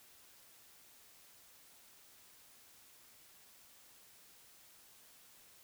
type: silence
effects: white hiss -62 dBFS RMS until 5.63 s